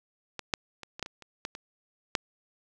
clicks, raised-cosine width 0.2 ms, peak -18 / -8 / -24 / -23 / -14 / -23 / -30 / -16 / -23 / -7 dBFS, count 10, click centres 0.393 / 0.538 / 0.833 / 0.995 / 1.027 / 1.061 / 1.223 / 1.451 / 1.551 / 2.152 s, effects none

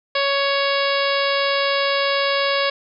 harmonic tone, 557 Hz, C#5, 8 cents sharp, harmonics 1 / 2 / 3 / 4 / 5 / 6 / 7 / 8 / 9, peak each -21 / -24 / -26 / -27 / -28 / -29 / -29 / -30 / -31 dBFS, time 0.15-2.7 s, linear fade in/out 5 ms, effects none

